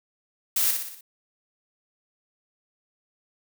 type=noise with echo; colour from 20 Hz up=blue; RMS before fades=-23 dBFS; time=0.56-0.71 s; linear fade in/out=5 ms; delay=60 ms; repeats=5; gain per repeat=-5 dB; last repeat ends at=1.01 s; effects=none